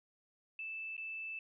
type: tone with dropouts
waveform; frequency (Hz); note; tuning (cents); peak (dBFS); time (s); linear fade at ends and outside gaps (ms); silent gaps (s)
sine; 2637; E7; 0; -40; 0.59-1.39; 2; 0.967-0.978
effects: none